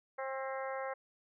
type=harmonic tone with a mistuned harmonic; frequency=266.7 Hz; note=C4; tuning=33 cents sharp; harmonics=2 / 3 / 4 / 5 / 6 / 7 / 8; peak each=-39 / -43 / -45 / -47 / -49 / -50 / -51 dBFS; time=0.18-0.94 s; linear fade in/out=10 ms; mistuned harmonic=8; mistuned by=-40 cents; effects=none